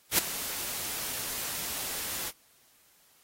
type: noise with ADSR envelope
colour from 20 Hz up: white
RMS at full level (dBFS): -21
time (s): 0.11-2.32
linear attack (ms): 73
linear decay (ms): 12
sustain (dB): -14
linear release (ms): 40
effects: white hiss -63 dBFS RMS until 3.23 s + AAC 48 kbps